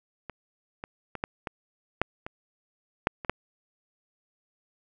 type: clicks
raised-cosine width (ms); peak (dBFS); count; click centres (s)
0.5; -22 / -21 / -20 / -13 / -17 / -7 / -21 / -6 / -22 / -8; 10; 0.297 / 0.839 / 1.153 / 1.239 / 1.472 / 2.016 / 2.265 / 3.071 / 3.248 / 3.296
effects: none